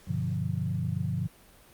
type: chord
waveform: sine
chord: G dominant seventh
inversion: none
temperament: equal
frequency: 98 / 123.47 / 146.83 / 174.61 Hz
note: G2 / B2 / D3 / F3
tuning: 0 / 0 / 0 / 0 cents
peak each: -33 dBFS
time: 0.07-1.28 s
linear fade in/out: 20 ms
effects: pink hiss -56 dBFS RMS until 1.73 s + Opus 48 kbps